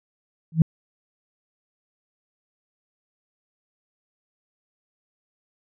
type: tone with exponential growth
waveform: sine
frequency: 161.1 Hz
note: E3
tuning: 39 cents flat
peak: -6 dBFS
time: 0.52-0.62 s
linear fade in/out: 2 ms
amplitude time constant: 21 ms
effects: tanh soft clip ceiling -4 dBFS